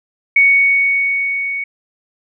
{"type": "tone with level ramp", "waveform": "sine", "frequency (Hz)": 2228, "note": "C#7", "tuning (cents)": 8, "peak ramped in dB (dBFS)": [-6, -19], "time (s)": [0.36, 1.64], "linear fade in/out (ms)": 5, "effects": []}